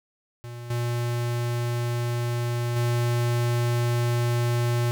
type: tone with level steps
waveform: square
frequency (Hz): 119.7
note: A#2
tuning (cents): +46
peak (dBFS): -36 / -25 / -22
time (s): 0.44-4.91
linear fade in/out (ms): 0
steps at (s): 0.7 / 2.76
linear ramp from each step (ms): 5
effects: none